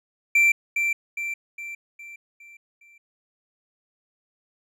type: tone with echo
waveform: triangle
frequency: 2349 Hz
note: D7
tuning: in tune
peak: -13 dBFS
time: 0.35-0.52 s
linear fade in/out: 5 ms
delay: 410 ms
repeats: 6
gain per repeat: -6 dB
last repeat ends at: 2.98 s
effects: none